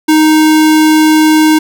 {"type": "tone", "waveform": "square", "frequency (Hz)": 311.1, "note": "D#4", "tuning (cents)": 0, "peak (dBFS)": -5, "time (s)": [0.08, 1.59], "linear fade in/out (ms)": 10, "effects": []}